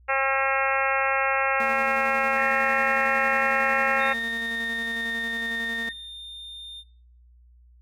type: harmonic tone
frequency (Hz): 269.7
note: C#4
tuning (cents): -47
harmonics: 2 / 3 / 4 / 5 / 6 / 7 / 8 / 9 / 10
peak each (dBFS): -28 / -28 / -31 / -28 / -30 / -30 / -30 / -33 / -34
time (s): 0.08-4.14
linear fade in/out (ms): 20
type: tone with tremolo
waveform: sawtooth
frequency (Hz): 229.6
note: A#3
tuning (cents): -26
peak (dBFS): -30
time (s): 1.6-5.89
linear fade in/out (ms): 2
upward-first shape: square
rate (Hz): 11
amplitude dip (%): 30
type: tone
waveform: sine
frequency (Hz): 1839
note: A#6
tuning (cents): -24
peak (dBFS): -27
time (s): 2.35-5.93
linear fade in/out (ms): 50
type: tone with pitch glide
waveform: triangle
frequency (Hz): 3669 to 3625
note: A#7 to A#7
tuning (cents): -28 to -49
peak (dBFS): -36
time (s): 3.98-6.84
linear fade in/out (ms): 50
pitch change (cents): -21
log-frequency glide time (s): 4.46-5.32
effects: noise-tail reverb RT60 0.6 s tail -25 dB re dry + added 60 Hz sine -51 dBFS peak until 7.81 s